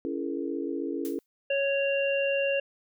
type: chord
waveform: sine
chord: A# half-diminished seventh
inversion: first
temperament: just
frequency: 279.7 / 335.6 / 419.5 / 466.2 Hz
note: C#4 / E4 / G#4 / A#4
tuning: +16 / +31 / +17 / 0 cents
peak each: -33 / -33 / -36 / -38 dBFS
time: 0.05-1.19 s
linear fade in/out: 0 ms
type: noise with exponential decay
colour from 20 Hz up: blue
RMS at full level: -39 dBFS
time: 1.05-1.26 s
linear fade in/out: 0 ms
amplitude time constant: 44 ms
type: harmonic tone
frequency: 554.4 Hz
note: C#5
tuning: in tune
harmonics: 1 / 3 / 5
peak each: -25 / -37 / -30 dBFS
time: 1.5-2.6 s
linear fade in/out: 5 ms
effects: none